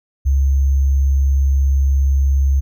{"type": "tone with sample-and-hold", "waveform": "sine", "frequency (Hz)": 68.5, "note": "C#2", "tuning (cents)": -20, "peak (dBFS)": -11, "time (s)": [0.25, 2.61], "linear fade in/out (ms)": 20, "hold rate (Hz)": 6300, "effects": []}